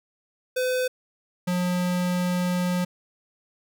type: tone pair in turn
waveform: square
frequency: 507 / 179.25 Hz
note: B4 / F3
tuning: +45 / +45 cents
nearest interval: octave + tritone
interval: 1800 cents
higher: first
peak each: -23 dBFS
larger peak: neither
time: 0.56-0.88 / 1.47-2.85 s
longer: second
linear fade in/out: 10 ms
effects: none